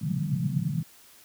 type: band-pass noise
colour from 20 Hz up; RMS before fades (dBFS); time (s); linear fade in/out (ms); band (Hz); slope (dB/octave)
pink; -28; 0.01-0.83; 5; 130 to 190; 48
effects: white hiss -54 dBFS RMS until 1.24 s